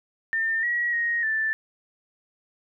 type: tone with pitch steps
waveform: sine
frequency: 1804 / 1914 / 1874 / 1764 Hz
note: A6 / A#6 / A#6 / A6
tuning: +43 / +45 / +9 / +4 cents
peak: -22 dBFS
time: 0.33-1.53 s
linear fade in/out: 0 ms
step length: 300 ms
effects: none